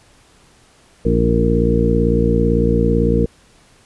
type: harmonic tone with a mistuned harmonic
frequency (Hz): 57.9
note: A#1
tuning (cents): -11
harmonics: 1 / 2 / 3 / 4 / 5 / 6 / 7 / 8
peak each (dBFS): -18 / -21 / -19 / -20 / -24 / -24 / -29 / -18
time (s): 1.05-3.26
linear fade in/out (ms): 5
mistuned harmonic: 6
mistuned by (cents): -34
effects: pink hiss -51 dBFS RMS until 3.85 s + resampled to 24000 Hz